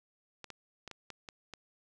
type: clicks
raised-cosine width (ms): 0.2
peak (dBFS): -27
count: 7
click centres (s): 0.443 / 0.503 / 0.877 / 0.913 / 1.103 / 1.288 / 1.537
effects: none